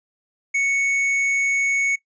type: tone with tanh clipping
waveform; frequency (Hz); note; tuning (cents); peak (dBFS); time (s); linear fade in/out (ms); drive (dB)
sine; 2217; C#7; 0; -19; 0.54-1.96; 10; 8
effects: noise-tail reverb RT60 0.1 s tail -20 dB re dry + resampled to 16000 Hz